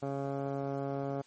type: tone with low-pass filter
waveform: 15% pulse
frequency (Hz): 138.59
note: C#3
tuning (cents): 0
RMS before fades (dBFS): -35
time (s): 0.02-1.22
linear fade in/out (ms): 10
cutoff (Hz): 840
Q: 3.1
effects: white hiss -63 dBFS RMS until 1.26 s + MP3 32 kbps